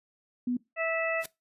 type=tone; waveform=sine; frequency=246.3 Hz; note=B3; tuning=5 cents flat; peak=-26 dBFS; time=0.47-0.57 s; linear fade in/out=5 ms
type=harmonic tone; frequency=655 Hz; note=E5; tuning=11 cents flat; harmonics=1 / 2 / 3 / 4; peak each=-29 / -36 / -32 / -34 dBFS; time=0.76-1.25 s; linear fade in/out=50 ms
type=noise with exponential growth; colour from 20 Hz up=white; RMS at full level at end=-32 dBFS; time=1.18-1.26 s; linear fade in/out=5 ms; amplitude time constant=16 ms
effects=noise-tail reverb RT60 0.2 s tail -20 dB re dry + resampled to 32000 Hz